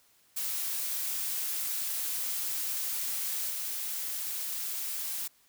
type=noise with level steps; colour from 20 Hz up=blue; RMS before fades=-33 / -35 dBFS; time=0.36-5.28 s; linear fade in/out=10 ms; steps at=3.5 s; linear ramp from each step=5 ms; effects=white hiss -65 dBFS RMS until 5.48 s